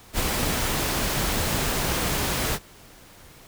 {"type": "noise", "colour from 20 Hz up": "pink", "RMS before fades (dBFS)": -25, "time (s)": [0.13, 2.59], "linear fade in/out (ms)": 50, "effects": ["pink hiss -49 dBFS RMS until 3.47 s"]}